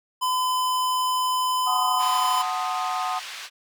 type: tone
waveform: square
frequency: 1014 Hz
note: B5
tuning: 45 cents sharp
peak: -22 dBFS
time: 0.21-2.43 s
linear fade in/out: 20 ms
type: chord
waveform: sine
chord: F# diminished seventh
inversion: none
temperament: equal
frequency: 740 / 880 / 1046.5 / 1244.5 Hz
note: F#5 / A5 / C6 / Eb6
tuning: 0 / 0 / 0 / 0 cents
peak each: -28 / -33 / -31 / -29 dBFS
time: 1.66-3.2 s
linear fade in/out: 20 ms
type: band-pass noise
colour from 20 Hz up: white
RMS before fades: -37 dBFS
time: 1.98-3.5 s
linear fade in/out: 50 ms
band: 1200 to 3900 Hz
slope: 12 dB/octave
effects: none